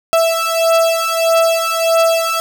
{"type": "beating tone pair", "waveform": "35% pulse", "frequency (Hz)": [659.3, 660.9], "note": ["E5", "E5"], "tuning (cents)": [0, 4], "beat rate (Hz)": 1.6, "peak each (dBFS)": -13, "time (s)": [0.13, 2.4], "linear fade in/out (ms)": 0, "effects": []}